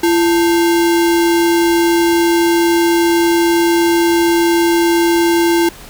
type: tone with sample-and-hold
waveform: sine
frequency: 338.9 Hz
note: E4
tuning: 48 cents sharp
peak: -9 dBFS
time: 0.03-5.69 s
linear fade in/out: 5 ms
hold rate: 1225 Hz
effects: pink hiss -36 dBFS RMS until 5.89 s